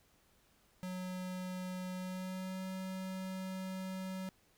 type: tone with pitch glide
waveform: square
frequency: 183.7 to 188.1 Hz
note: F#3 to F#3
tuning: -12 to +29 cents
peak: -40 dBFS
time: 0.83-4.29 s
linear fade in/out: 0 ms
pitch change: +41 cents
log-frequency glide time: 1.94-2.66 s
effects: pink hiss -70 dBFS RMS until 4.57 s